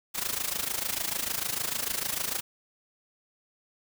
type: noise with amplitude modulation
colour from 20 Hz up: white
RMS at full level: -28 dBFS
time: 0.14-2.41 s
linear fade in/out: 20 ms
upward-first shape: sine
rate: 26.7 Hz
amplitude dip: 80%
effects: none